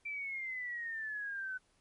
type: exponential sweep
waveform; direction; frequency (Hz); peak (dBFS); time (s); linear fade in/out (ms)
sine; down; 2349 to 1501; -37; 0.05-1.58; 10
effects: pink hiss -72 dBFS RMS until 1.8 s + MP3 48 kbps